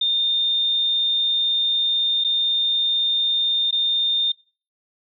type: tone with dropouts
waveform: sine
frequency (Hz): 3629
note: A#7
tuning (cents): -47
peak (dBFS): -17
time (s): 0.01-4.32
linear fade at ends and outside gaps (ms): 5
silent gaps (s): 2.24-2.246 / 3.71-3.725
effects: noise-tail reverb RT60 0.4 s tail -24 dB re dry